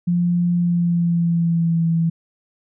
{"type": "tone with pitch glide", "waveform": "sine", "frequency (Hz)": [174.61, 165.38], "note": ["F3", "E3"], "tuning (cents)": [0, 6], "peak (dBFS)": -15, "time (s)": [0.07, 2.1], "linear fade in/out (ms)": 10, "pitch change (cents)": -94, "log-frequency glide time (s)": [0.54, 1.86], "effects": []}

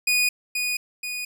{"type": "tone with echo", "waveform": "sawtooth", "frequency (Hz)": 2475, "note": "D#7", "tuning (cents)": -10, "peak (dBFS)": -15, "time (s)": [0.07, 0.29], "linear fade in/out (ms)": 5, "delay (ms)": 480, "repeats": 2, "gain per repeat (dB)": -5, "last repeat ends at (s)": 1.25, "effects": []}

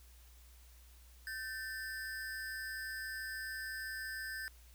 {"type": "ring-modulated tone", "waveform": "square", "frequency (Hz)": 1661.2, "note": "G#6", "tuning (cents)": 0, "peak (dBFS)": -38, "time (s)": [1.27, 4.48], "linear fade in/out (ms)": 0, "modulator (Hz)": 113, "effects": ["added 60 Hz sine -57 dBFS peak until 4.74 s", "white hiss -65 dBFS RMS until 4.74 s"]}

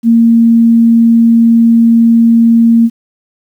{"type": "tone", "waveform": "sine", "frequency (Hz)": 230.5, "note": "A#3", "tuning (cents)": -19, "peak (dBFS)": -3, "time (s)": [0.03, 2.9], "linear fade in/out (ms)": 50, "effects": ["7-bit"]}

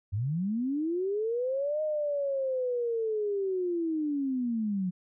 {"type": "linear two-way sweep", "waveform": "sine", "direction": "up then down", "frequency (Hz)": [90.6, 621, 177], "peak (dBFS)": -27, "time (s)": [0.12, 4.91], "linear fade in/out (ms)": 20, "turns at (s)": 1.82, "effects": []}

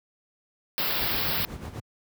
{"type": "band-stop noise", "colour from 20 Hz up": "white", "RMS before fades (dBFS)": -27, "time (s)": [0.78, 1.45], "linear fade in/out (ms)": 0, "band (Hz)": [5200, 13000], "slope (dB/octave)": 96}
{"type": "noise with tremolo", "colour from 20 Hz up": "brown", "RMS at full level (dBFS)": -30, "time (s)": [0.99, 1.8], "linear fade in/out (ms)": 5, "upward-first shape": "sine", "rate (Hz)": 7.9, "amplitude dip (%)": 65}
{"effects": ["high-pass 80 Hz 12 dB/octave"]}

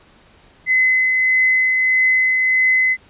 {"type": "tone with tremolo", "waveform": "sine", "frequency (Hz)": 2036, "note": "C7", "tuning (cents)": -48, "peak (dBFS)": -11, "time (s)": [0.66, 2.97], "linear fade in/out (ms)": 50, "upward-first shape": "triangle", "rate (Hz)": 1.6, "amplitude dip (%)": 30, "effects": ["pink hiss -50 dBFS RMS until 3.09 s", "resampled to 8000 Hz"]}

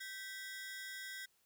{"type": "ring-modulated tone", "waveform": "sawtooth", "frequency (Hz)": 1760, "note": "A6", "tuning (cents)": 0, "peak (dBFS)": -38, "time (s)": [0, 1.26], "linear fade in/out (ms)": 10, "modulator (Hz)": 206, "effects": ["white hiss -75 dBFS RMS until 1.45 s"]}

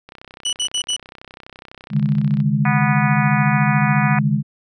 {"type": "click train", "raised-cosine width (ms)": 0.3, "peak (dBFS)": -22, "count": 75, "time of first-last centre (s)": [0.09, 2.402], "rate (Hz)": 32}
{"type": "tone bursts", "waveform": "sawtooth", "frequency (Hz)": 2960, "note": "F#7", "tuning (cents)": 0, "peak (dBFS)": -15, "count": 4, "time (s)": [0.45, 0.964], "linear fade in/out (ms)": 5, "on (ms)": 79, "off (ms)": 66}
{"type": "chord", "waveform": "sine", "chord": "C# suspended second", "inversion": "none", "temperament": "equal with one note detuned", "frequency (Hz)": [138.59, 152.54, 207.7], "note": ["C#3", "D#3", "G#3"], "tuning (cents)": [0, -34, 0], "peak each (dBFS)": -19, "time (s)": [1.9, 4.43], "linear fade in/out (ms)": 50}
{"type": "harmonic tone", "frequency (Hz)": 245.5, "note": "B3", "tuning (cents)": -10, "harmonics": [3, 4, 5, 6, 7, 8, 9, 10], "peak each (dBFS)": [-24, -25, -26, -27, -27, -28, -29, -29], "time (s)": [2.65, 4.19], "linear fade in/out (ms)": 2}
{"effects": ["resampled to 22050 Hz"]}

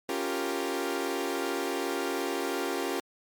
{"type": "chord", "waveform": "sawtooth", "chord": "G half-diminished seventh", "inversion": "second", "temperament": "equal", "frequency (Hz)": [277.2, 349.2, 392, 466.2], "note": ["Db4", "F4", "G4", "Bb4"], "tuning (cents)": [0, 0, 0, 0], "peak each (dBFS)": [-31, -30, -30, -32], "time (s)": [0.09, 3], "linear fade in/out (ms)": 2, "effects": ["MP3 96 kbps"]}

